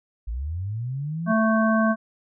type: linear sweep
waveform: sine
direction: up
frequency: 51.1 to 180 Hz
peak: -26 dBFS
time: 0.27-1.33 s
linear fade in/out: 10 ms
type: harmonic tone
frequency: 220.9 Hz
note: A3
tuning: 7 cents sharp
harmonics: 1 / 3 / 5 / 7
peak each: -19 / -24 / -26 / -27 dBFS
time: 1.26-1.96 s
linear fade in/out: 50 ms
effects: none